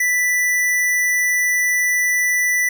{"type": "tone", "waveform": "square", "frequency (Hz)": 1978, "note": "B6", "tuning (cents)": 2, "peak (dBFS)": -16, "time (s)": [0, 2.69], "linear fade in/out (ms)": 5, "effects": []}